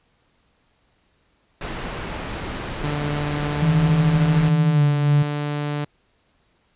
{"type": "low-pass noise", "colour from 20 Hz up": "pink", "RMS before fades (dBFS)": -30, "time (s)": [1.61, 4.49], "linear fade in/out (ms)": 2, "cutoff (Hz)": 3000, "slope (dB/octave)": 12}
{"type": "tone", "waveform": "sawtooth", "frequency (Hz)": 146.83, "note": "D3", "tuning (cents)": 0, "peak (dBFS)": -19, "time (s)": [2.83, 5.85], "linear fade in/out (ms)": 10}
{"type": "tone with pitch glide", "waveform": "sine", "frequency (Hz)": [160, 144.2], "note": ["D#3", "D3"], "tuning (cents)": [49, -31], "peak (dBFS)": -15, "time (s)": [3.62, 5.23], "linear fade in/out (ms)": 10, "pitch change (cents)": -180, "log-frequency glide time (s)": [4.71, 4.82]}
{"effects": ["pink hiss -64 dBFS RMS until 6.75 s", "resampled to 8000 Hz"]}